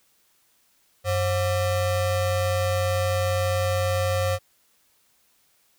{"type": "ring-modulated tone", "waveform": "square", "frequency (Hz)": 315.2, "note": "D#4", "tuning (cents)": 23, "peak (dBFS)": -19, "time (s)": [1.04, 4.39], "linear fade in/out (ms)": 50, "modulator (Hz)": 221, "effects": ["white hiss -64 dBFS RMS until 5.78 s"]}